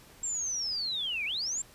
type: linear two-way sweep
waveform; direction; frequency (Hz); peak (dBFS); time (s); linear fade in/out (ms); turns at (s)
sine; down then up; 7530 to 2217 to 7530; -30; 0.23-1.62; 5; 1.25
effects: pink hiss -55 dBFS RMS until 1.74 s + resampled to 32000 Hz